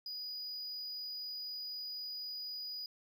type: tone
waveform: triangle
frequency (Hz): 4928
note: D#8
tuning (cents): -17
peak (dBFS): -39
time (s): 0.06-2.86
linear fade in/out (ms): 2
effects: none